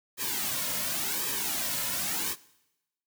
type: noise with flanger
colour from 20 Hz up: white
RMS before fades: -31 dBFS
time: 0.17-2.36 s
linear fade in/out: 50 ms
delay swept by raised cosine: 1.4 to 2.6 ms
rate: 0.91 Hz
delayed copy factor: -0.75
effects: noise-tail reverb RT60 0.9 s tail -20 dB re dry